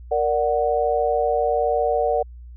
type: chord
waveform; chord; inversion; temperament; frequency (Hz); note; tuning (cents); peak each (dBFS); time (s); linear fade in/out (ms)
sine; Bb augmented; none; equal; 466.2 / 587.3 / 740; Bb4 / D5 / F#5; 0 / 0 / 0; -22; 0.11-2.23; 10
effects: added 60 Hz sine -37 dBFS peak until 2.56 s